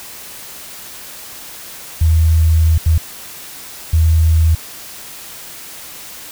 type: tone bursts at uneven times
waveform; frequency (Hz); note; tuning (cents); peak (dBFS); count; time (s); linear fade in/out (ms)
sine; 80.6; E2; -38; -8; 3; 2.01-2.78 / 2.86-2.98 / 3.93-4.55; 5
effects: white hiss -33 dBFS RMS until 6.31 s